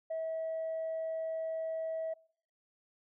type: tone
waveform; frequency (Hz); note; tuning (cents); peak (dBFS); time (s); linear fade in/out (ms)
sine; 646; E5; -35; -32; 0.1-2.14; 10
effects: noise-tail reverb RT60 0.6 s tail -26 dB re dry + tanh soft clip ceiling -31 dBFS